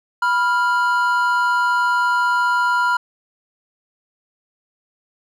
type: tone pair together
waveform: triangle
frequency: 982.2 / 1396.9 Hz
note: B5 / F6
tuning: -10 / 0 cents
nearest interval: tritone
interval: 610 cents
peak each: -16 dBFS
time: 0.22-2.97 s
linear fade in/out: 5 ms
effects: none